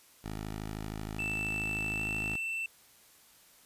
10% pulse tone, 53 Hz, G#1, 36 cents sharp, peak -29 dBFS, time 0.24-2.36 s, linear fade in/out 5 ms
triangle tone with pitch glide, 2655 to 2673 Hz, E7 to E7, +12 to +23 cents, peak -31 dBFS, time 1.19-2.66 s, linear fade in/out 2 ms, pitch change +11 cents, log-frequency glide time 1.95-2.04 s
effects white hiss -60 dBFS RMS until 3.65 s + resampled to 32000 Hz

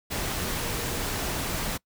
sine tone in noise, 471.7 Hz, A#4, 20 cents sharp, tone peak -40 dBFS, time 0.62-1.03 s, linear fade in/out 20 ms, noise pink, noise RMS -30 dBFS, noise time 0.1-1.78 s, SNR -13 dB, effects noise-tail reverb RT60 0.1 s tail -24 dB re dry

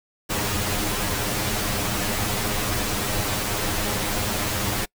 pink noise with comb filter, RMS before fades -25 dBFS, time 0.29-4.86 s, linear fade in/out 20 ms, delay 9.7 ms, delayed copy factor +0.9, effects noise-tail reverb RT60 0.1 s tail -26 dB re dry

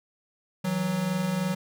square tone pair together, 161.98 / 185 Hz, E3 / F#3, -30 / 0 cents, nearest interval major second, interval 230 cents, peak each -32 / -27 dBFS, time 0.64-1.55 s, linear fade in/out 10 ms, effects none

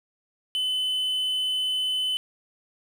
triangle tone, 3025 Hz, F#7, 38 cents sharp, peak -22 dBFS, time 0.55-2.17 s, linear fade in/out 0 ms, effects 9-bit

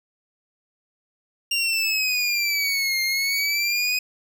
25% pulse exponential two-way sweep, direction down then up, 2794 to 2113 to 2510 Hz, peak -17 dBFS, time 1.51-3.99 s, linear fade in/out 5 ms, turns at 3.02 s, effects none

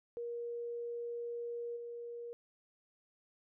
sine tone with level steps, 473.2 Hz, A#4, 26 cents sharp, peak -38 / -42 dBFS, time 0.17-2.33 s, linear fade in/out 0 ms, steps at 1.76 s, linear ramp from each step 10 ms, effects none

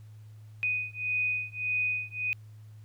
sine beating tone pair, 2489 / 2490.7 Hz, D#7 / D#7, 0 / +1 cents, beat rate 1.7 Hz, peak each -31 dBFS, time 0.63-2.33 s, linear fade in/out 0 ms, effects added 107 Hz sine -46 dBFS peak until 2.84 s + pink hiss -67 dBFS RMS until 2.84 s

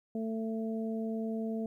harmonic tone, 222.7 Hz, A3, 21 cents sharp, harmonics 1 / 2 / 3, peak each -33 / -39 / -43 dBFS, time 0.15-1.66 s, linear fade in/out 2 ms, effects 12-bit

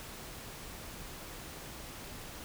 silence, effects pink hiss -46 dBFS RMS until 2.44 s

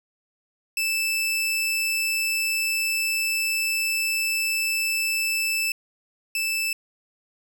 sawtooth tone pair in turn, 2637 / 2637 Hz, E7 / E7, 0 / 0 cents, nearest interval unison, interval 0 cents, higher neither, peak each -19 / -20 dBFS, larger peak first, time 0.77-5.72 / 6.35-6.73 s, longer first, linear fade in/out 2 ms, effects none

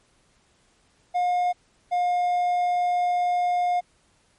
triangle tone pair in turn, 715 / 712.4 Hz, F5 / F5, +41 / +34 cents, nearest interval unison, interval 7 cents, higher first, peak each -18 dBFS, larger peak neither, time 1.14-1.53 / 1.91-3.81 s, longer second, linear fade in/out 20 ms, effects pink hiss -63 dBFS RMS until 4.38 s + MP3 48 kbps

